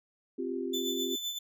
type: chord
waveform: sine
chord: C suspended fourth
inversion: none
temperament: just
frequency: 261.6 / 348.8 / 392.4 Hz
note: C4 / F4 / G4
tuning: 0 / -2 / +2 cents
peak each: -36 dBFS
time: 0.38-1.16 s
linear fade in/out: 10 ms
type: tone with tremolo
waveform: 35% pulse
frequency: 3514 Hz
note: A7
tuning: 3 cents flat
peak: -29 dBFS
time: 0.73-1.39 s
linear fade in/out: 10 ms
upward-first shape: sine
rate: 7.8 Hz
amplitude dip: 55%
effects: none